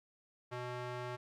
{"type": "tone with band-pass filter", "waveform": "square", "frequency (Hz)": 123.6, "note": "B2", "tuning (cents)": 2, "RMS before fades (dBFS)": -42, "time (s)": [0.51, 1.17], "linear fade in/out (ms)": 20, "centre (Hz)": 1000, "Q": 0.58, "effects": []}